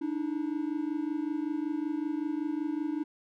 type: tone pair together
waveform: triangle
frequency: 293.7 / 319 Hz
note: D4 / D#4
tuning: 0 / +43 cents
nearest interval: minor second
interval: 143 cents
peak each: -30 / -31 dBFS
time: 0.01-3.04 s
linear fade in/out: 10 ms
effects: none